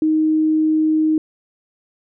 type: tone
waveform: sine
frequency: 312.4 Hz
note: D#4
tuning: 7 cents sharp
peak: -13 dBFS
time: 0.02-1.18 s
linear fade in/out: 2 ms
effects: none